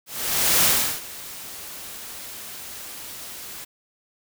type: noise with ADSR envelope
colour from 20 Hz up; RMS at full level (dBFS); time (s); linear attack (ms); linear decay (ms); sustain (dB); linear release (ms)
white; -17; 0.06-3.65; 570; 370; -20; 13
effects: none